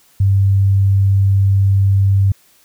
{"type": "tone", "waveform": "sine", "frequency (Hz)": 98, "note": "G2", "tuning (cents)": 0, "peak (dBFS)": -9, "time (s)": [0.2, 2.32], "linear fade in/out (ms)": 5, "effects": ["white hiss -52 dBFS RMS until 2.64 s"]}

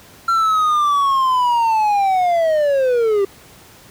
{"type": "linear sweep", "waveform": "triangle", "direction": "down", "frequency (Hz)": [1366, 386.7], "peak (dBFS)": -11, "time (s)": [0.28, 3.25], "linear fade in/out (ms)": 5, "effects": ["pink hiss -44 dBFS RMS until 3.9 s", "high-pass 60 Hz 12 dB/octave"]}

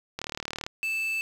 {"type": "click train", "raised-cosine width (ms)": 0.2, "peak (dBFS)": -15, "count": 19, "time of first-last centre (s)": [0.19, 0.665], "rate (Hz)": 37.9}
{"type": "tone", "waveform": "triangle", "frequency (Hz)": 2637, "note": "E7", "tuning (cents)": 0, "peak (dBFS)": -25, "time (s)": [0.83, 1.21], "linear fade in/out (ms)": 0}
{"effects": ["7-bit"]}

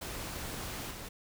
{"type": "noise with level steps", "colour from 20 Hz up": "pink", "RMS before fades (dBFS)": [-40, -44], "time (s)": [0.01, 1.09], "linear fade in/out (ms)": 10, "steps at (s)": 0.9, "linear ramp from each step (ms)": 20, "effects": []}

